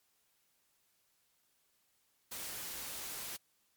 white noise, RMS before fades -43 dBFS, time 2.31-3.37 s, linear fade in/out 10 ms, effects white hiss -75 dBFS RMS until 3.76 s + MP3 96 kbps

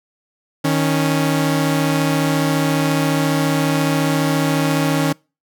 sawtooth tone pair together, 155.8 / 277.1 Hz, D#3 / C#4, +3 / -1 cents, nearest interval minor seventh, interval 996 cents, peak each -14 dBFS, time 0.64-5.13 s, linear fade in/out 10 ms, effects noise-tail reverb RT60 0.3 s tail -26 dB re dry

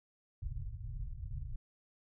pink low-pass noise, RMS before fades -41 dBFS, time 0.42-1.56 s, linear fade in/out 5 ms, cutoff 140 Hz, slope 96 dB/octave, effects none

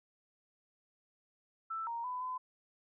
sine tone with pitch steps, 1325 / 932 / 1000 / 1014 Hz, E6 / A#5 / B5 / B5, +9 / -1 / +21 / +45 cents, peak -36 dBFS, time 1.7-2.38 s, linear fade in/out 10 ms, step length 170 ms, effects none

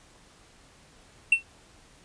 triangle tone with exponential decay, 2700 Hz, E7, 41 cents sharp, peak -11 dBFS, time 1.32-1.43 s, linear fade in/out 5 ms, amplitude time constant 22 ms, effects pink hiss -56 dBFS RMS until 2.04 s + resampled to 22050 Hz

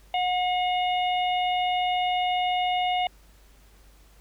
harmonic tone with a mistuned harmonic, 720 Hz, F#5, 47 cents flat, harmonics 1 / 3 / 4 / 5, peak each -23 / -33 / -32 / -38 dBFS, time 0.14-3.07 s, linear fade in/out 2 ms, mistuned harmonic 1, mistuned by +17 cents, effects added 50 Hz sine -53 dBFS peak until 4.2 s + pink hiss -59 dBFS RMS until 4.2 s

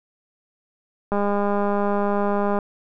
click train, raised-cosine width 1 ms, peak -10 dBFS, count 299, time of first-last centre 1.12-2.588 s, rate 203 Hz, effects none

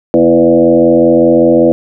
sine tone with frequency modulation, 415.3 Hz, G#4, in tune, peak -4 dBFS, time 0.14-1.72 s, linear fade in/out 0 ms, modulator 85.2 Hz, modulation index 2.2, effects none

